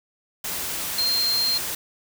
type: tone in noise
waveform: sine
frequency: 4186 Hz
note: C8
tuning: in tune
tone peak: -20 dBFS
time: 0.98-1.58 s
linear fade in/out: 5 ms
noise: white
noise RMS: -29 dBFS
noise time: 0.44-1.75 s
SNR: +6 dB
effects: none